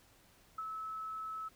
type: tone with ADSR envelope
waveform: sine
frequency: 1300 Hz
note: E6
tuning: 24 cents flat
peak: -36 dBFS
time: 0.58-1.49 s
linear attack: 6 ms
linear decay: 36 ms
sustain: -3 dB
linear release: 14 ms
effects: pink hiss -65 dBFS RMS until 1.55 s